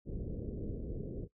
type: low-pass noise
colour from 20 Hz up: pink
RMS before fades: -40 dBFS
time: 0.05-1.28 s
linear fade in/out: 50 ms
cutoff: 500 Hz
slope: 48 dB/octave
effects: noise-tail reverb RT60 0.1 s tail -17 dB re dry